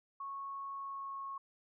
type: tone with pitch glide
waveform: sine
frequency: 1102 to 1095 Hz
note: C#6 to C#6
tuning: -11 to -22 cents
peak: -40 dBFS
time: 0.2-1.38 s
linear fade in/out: 5 ms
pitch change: -11 cents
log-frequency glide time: 0.74-1.23 s
effects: none